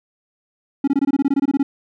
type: tone bursts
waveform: triangle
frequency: 277.2 Hz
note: C#4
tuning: in tune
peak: -11 dBFS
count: 14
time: 0.84-1.63 s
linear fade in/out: 5 ms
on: 36 ms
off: 22 ms
effects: none